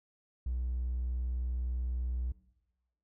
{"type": "tone", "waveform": "triangle", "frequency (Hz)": 61.74, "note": "B1", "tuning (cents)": 0, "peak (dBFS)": -28, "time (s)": [0.46, 2.32], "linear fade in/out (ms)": 5, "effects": ["noise-tail reverb RT60 1.0 s tail -21 dB re dry", "tanh soft clip ceiling -27 dBFS"]}